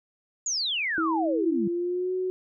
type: exponential sweep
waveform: sine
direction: down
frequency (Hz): 7040 to 183.9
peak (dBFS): -25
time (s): 0.46-1.68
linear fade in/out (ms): 5
type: tone with pitch glide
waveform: sine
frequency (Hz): 324.1 to 370.1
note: E4 to F#4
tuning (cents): -29 to 0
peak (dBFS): -25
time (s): 0.98-2.3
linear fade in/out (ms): 0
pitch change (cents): +229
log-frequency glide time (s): 1.36-2.13
effects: none